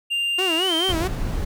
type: tone with pitch glide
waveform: triangle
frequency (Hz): 2793 to 3135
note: F7 to G7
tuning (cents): -1 to -1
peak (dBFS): -19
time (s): 0.1-0.93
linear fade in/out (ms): 20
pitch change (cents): +200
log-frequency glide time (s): 0.57-0.72
type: tone with vibrato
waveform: sawtooth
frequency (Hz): 349.5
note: F4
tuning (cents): +1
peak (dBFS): -19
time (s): 0.38-1.08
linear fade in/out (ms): 10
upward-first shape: sine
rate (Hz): 4.6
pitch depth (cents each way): 160
type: noise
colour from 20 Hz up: brown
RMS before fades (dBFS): -25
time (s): 0.88-1.45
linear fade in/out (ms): 10
effects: none